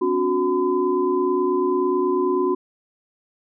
sine tone cluster, 258.9 / 288.1 / 366.2 / 1014 Hz, C4 / D4 / F#4 / B5, -18 / -33 / -18 / +45 cents, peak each -28 / -26 / -19 / -26 dBFS, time 0.01-2.55 s, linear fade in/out 10 ms, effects none

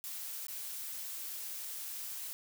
blue noise with dropouts, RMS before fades -42 dBFS, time 0.04-2.33 s, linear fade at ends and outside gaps 0 ms, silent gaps 0.468-0.483 s, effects none

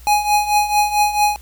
square tone with tremolo, 833 Hz, G#5, 5 cents sharp, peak -11 dBFS, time 0.07-1.36 s, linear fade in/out 0 ms, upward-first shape triangle, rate 4.5 Hz, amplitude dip 80%, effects added 60 Hz sine -38 dBFS peak until 1.41 s + white hiss -48 dBFS RMS until 1.41 s

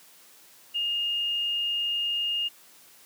sine tone, 2836 Hz, F7, 26 cents sharp, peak -25 dBFS, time 0.74-2.49 s, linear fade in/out 20 ms, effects white hiss -54 dBFS RMS until 3.05 s + high-pass 150 Hz 12 dB/octave

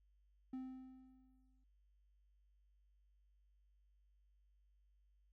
triangle tone with exponential decay, 259.4 Hz, C4, 15 cents flat, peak -40 dBFS, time 0.53-1.64 s, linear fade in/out 5 ms, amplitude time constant 240 ms, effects added 50 Hz sine -70 dBFS peak until 5.32 s

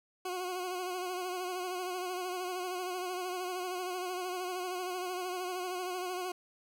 20% pulse tone with vibrato, 363.9 Hz, F#4, 29 cents flat, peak -30 dBFS, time 0.25-6.32 s, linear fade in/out 5 ms, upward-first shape sine, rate 13 Hz, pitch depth 42 cents each way, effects none

